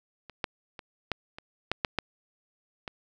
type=clicks; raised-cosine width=0.3 ms; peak=-28 / -12 / -25 / -12 / -25 / -10 / -9 / -10 / -20 dBFS; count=9; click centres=0.297 / 0.442 / 0.792 / 1.117 / 1.385 / 1.716 / 1.848 / 1.987 / 2.878 s; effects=none